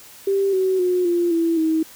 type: tone with pitch steps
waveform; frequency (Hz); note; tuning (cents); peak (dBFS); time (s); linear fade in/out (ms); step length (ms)
sine; 392.7 / 376.7 / 361.4 / 346.6 / 332.5 / 319; G4 / F#4 / F#4 / F4 / E4 / D#4; +3 / +31 / -41 / -13 / +15 / +43; -16; 0.27-1.83; 5; 260
effects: white hiss -44 dBFS RMS until 1.95 s